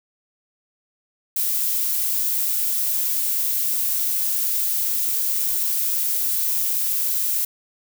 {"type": "noise", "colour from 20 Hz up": "violet", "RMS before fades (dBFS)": -22, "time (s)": [1.36, 7.45], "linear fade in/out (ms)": 5, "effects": []}